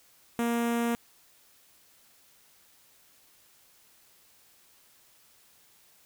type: tone with notch filter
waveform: sawtooth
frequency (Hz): 234.9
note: A#3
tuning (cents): +13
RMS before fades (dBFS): -28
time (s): 0.39-0.95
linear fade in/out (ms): 0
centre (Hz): 4500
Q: 1.2
effects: white hiss -61 dBFS RMS until 6.05 s